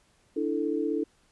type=chord; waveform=sine; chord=D suspended second; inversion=none; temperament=equal; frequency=293.7 / 329.6 / 440 Hz; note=D4 / E4 / A4; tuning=0 / 0 / 0 cents; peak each=-30 dBFS; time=0.36-1.04 s; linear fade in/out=10 ms; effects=pink hiss -65 dBFS RMS until 1.31 s + resampled to 24000 Hz